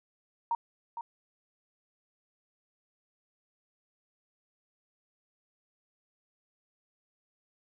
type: tone with echo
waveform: sine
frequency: 932.3 Hz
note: A#5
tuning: in tune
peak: -26 dBFS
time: 0.51-0.55 s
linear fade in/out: 2 ms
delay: 460 ms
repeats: 1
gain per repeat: -9 dB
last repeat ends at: 1.01 s
effects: none